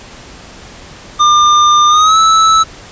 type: tone with pitch glide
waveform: square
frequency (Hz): 1200 to 1308.6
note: D6 to E6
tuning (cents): +37 to -13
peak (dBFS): -6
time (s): 1.19-2.64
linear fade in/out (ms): 20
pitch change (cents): +150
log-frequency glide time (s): 1.88-2.18
effects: pink hiss -34 dBFS RMS until 2.91 s + resampled to 16000 Hz